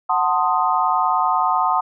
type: chord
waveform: sine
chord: F# diminished seventh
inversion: none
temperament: equal with one note detuned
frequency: 740 / 890.2 / 1046.5 / 1244.5 Hz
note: F#5 / A5 / C6 / Eb6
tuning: 0 / +20 / 0 / 0 cents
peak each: -21 dBFS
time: 0.09-1.81 s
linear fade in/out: 10 ms
effects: none